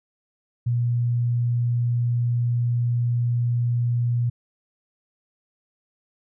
sine tone, 120 Hz, B2, 49 cents flat, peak -19 dBFS, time 0.66-4.3 s, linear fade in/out 10 ms, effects none

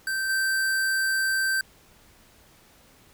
square tone with level steps, 1558 Hz, G6, 11 cents flat, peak -26 / -23 dBFS, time 0.07-1.61 s, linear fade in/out 2 ms, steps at 0.29 s, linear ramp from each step 10 ms, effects pink hiss -56 dBFS RMS until 3.13 s

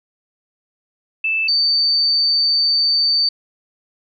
sine tone pair in turn, 2637 / 4577 Hz, E7 / D8, 0 / -45 cents, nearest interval minor seventh, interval 955 cents, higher second, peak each -16 / -13 dBFS, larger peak second, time 1.24-1.48 / 1.48-3.29 s, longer second, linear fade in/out 5 ms, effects none

